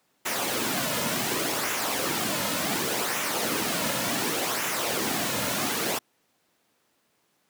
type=noise with flanger; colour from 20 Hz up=pink; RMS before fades=-27 dBFS; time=0.25-5.99 s; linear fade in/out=10 ms; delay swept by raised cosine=0.22 to 2.62 ms; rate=0.68 Hz; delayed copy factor=-0.5; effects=pink hiss -69 dBFS RMS until 7.49 s + high-pass 200 Hz 12 dB/octave